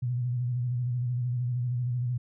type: tone with vibrato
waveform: sine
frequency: 123 Hz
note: B2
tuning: 7 cents flat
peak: -26 dBFS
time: 0.02-2.18 s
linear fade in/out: 10 ms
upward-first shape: square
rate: 13 Hz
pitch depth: 42 cents each way
effects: none